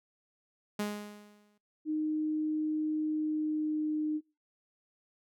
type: tone with exponential decay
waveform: sawtooth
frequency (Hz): 207.7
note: G#3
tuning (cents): 0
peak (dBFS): -26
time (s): 0.79-1.58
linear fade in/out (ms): 5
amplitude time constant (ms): 170
type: tone with pitch glide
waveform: sine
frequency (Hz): 308.5 to 306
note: D#4 to D#4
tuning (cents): -15 to -29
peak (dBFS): -29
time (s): 1.85-4.21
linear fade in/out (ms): 50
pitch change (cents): -14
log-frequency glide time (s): 3.03-4.02
effects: noise-tail reverb RT60 0.3 s tail -26 dB re dry